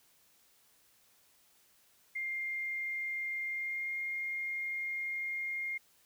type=tone with pitch glide; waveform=sine; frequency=2111 to 2126 Hz; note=C7 to C7; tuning=+15 to +27 cents; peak=-34 dBFS; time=2.15-5.78 s; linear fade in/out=10 ms; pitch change=+12 cents; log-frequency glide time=3.49-3.93 s; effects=white hiss -67 dBFS RMS until 6.05 s